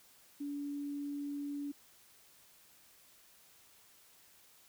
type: tone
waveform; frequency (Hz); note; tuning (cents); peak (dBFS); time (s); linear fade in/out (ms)
sine; 286.5; D4; -43; -37; 0.4-1.72; 10
effects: white hiss -63 dBFS RMS until 4.68 s